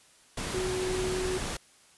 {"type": "tone in noise", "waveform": "sine", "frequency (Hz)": 370, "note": "F#4", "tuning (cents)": 0, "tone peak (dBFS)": -29, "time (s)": [0.54, 1.38], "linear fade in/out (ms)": 5, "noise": "pink", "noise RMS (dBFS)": -34, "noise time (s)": [0.37, 1.57], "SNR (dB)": 2, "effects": ["white hiss -59 dBFS RMS until 1.97 s", "resampled to 24000 Hz"]}